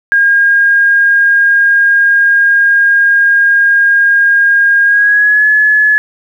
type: tone with pitch glide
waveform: sine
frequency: 1621 to 1707.5 Hz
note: G#6 to G#6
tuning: -42 to +48 cents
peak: -5 dBFS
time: 0.12-5.98 s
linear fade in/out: 0 ms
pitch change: +90 cents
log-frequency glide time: 4.84-5.46 s
effects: 7-bit